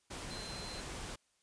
sine tone in noise, 4107 Hz, C8, 33 cents flat, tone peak -47 dBFS, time 0.3-0.81 s, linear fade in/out 10 ms, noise pink, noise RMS -44 dBFS, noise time 0.1-1.16 s, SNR -6 dB, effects white hiss -75 dBFS RMS until 1.42 s + resampled to 22050 Hz

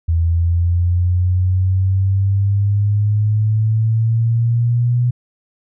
sine exponential sweep, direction up, 82.41 to 122.9 Hz, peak -12 dBFS, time 0.08-5.11 s, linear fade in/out 10 ms, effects none

